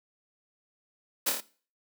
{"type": "noise with echo", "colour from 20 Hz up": "white", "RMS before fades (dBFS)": -26, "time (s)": [1.26, 1.3], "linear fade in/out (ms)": 10, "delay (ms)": 27, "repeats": 4, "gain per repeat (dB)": -3, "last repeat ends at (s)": 1.408, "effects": ["noise-tail reverb RT60 0.4 s tail -19 dB re dry", "high-pass 200 Hz 12 dB/octave"]}